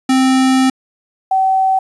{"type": "tone pair in turn", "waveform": ["square", "sine"], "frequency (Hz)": [261.6, 763.8], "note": ["C4", "G5"], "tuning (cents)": [0, -45], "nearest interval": "octave + perfect fifth", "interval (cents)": 1855, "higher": "second", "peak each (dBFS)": -10, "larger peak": "neither", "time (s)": [[0.09, 0.7], [1.31, 1.79]], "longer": "first", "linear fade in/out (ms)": 5, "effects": ["resampled to 24000 Hz", "8-bit"]}